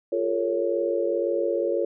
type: chord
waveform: sine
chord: Bb minor seventh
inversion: second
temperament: equal with one note detuned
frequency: 349.2 / 415.3 / 457.1 / 554.4 Hz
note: F4 / Ab4 / Bb4 / Db5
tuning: 0 / 0 / -34 / 0 cents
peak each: -27 / -32 / -27 / -26 dBFS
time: 0.12-1.85 s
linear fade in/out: 5 ms
effects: none